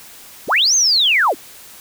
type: linear two-way sweep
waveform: sine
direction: up then down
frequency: 44.19 to 6480 to 207.3 Hz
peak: -11 dBFS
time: 0.47-1.35 s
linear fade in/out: 50 ms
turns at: 0.75 s
effects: white hiss -40 dBFS RMS until 1.8 s